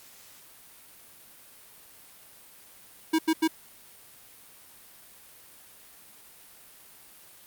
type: tone bursts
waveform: square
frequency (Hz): 320.3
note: E4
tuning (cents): -50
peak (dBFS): -21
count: 3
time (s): 3.13-3.478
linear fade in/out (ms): 10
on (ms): 58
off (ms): 87
effects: white hiss -52 dBFS RMS until 7.46 s + Opus 48 kbps